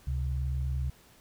sine tone pair together, 69.3 / 129.77 Hz, C#2 / C3, 0 / -14 cents, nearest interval major seventh, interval 1086 cents, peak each -29 / -34 dBFS, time 0.07-0.9 s, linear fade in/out 5 ms, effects pink hiss -59 dBFS RMS until 1.2 s

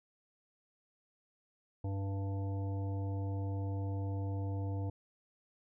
harmonic tone, 98 Hz, G2, in tune, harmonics 1 / 3 / 5 / 7 / 9, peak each -34 / -44 / -48 / -51 / -53 dBFS, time 1.84-4.9 s, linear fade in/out 5 ms, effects none

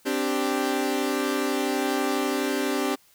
sawtooth chord, C suspended second, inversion none, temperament equal, 261.6 / 293.7 / 392 Hz, C4 / D4 / G4, 0 / 0 / 0 cents, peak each -24 dBFS, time 0.05-2.96 s, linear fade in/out 20 ms, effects white hiss -59 dBFS RMS until 3.14 s

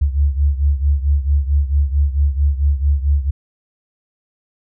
sine beating tone pair, 70 / 74.5 Hz, C#2 / D2, +18 / +25 cents, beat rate 4.5 Hz, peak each -14 / -18 dBFS, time 0.01-3.31 s, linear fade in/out 10 ms, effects none

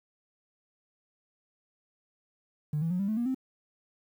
triangle tone with pitch steps, 150 / 164.52 / 180.45 / 197.93 / 217.1 / 238.1 / 261.2 Hz, D3 / E3 / F#3 / G3 / A3 / A#3 / C4, +37 / -3 / -43 / +17 / -23 / +37 / -3 cents, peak -23 dBFS, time 2.73-3.346 s, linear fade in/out 5 ms, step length 88 ms, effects tanh soft clip ceiling -24 dBFS + 10-bit

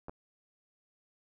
clicks, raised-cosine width 1 ms, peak -30 / -28 dBFS, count 2, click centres 0.084 / 0.095 s, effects none

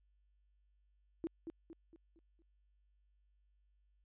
sine tone with echo, 329.6 Hz, E4, in tune, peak -35 dBFS, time 1.24-1.27 s, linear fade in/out 0 ms, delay 230 ms, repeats 5, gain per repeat -7 dB, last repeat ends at 2.42 s, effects added 50 Hz sine -70 dBFS peak until 4.04 s + resampled to 8000 Hz

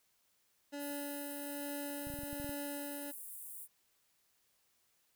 25% pulse tone with tremolo, 286.5 Hz, D4, 43 cents flat, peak -36 dBFS, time 0.72-3.12 s, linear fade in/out 20 ms, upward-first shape triangle, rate 1.2 Hz, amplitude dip 35%
pink high-pass noise, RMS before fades -48 dBFS, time 0.78-3.68 s, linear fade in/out 50 ms, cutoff 8900 Hz, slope 48 dB/octave
clicks, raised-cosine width 5 ms, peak -36 dBFS, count 9, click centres 2.07 / 2.101 / 2.139 / 2.189 / 2.234 / 2.33 / 2.4 / 2.445 / 2.493 s
effects white hiss -75 dBFS RMS until 5.15 s

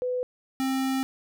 sine / square tone pair in turn, 500 / 264.9 Hz, B4 / C4, +21 / +22 cents, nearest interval major seventh, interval 1099 cents, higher first, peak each -25 dBFS, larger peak neither, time 0.02-0.23 / 0.6-1.03 s, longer second, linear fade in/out 0 ms, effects none

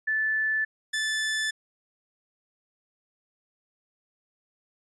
sine / sawtooth tone pair in turn, 1749 / 1749 Hz, A6 / A6, -11 / -11 cents, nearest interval unison, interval 0 cents, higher neither, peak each -23 / -22 dBFS, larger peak second, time 0.07-0.65 / 0.93-1.51 s, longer neither, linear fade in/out 10 ms, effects resampled to 22050 Hz

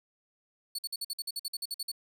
sawtooth tone bursts, 4435 Hz, C#8, in tune, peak -30 dBFS, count 14, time 0.75-1.917 s, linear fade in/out 5 ms, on 36 ms, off 51 ms, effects none

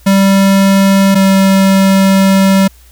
square tone pair in turn, 195.2 / 193.4 Hz, G3 / G3, -7 / -23 cents, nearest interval unison, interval 16 cents, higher first, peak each -6 dBFS, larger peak neither, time 0.06-1.15 / 1.15-2.68 s, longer second, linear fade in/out 10 ms, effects added 60 Hz sine -39 dBFS peak until 2.91 s + white hiss -46 dBFS RMS until 2.91 s

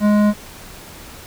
sine tone with hard clipping, 208.4 Hz, G#3, 6 cents sharp, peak -13 dBFS, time 0-0.34 s, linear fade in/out 50 ms, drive 13 dB, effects pink hiss -38 dBFS RMS until 1.26 s

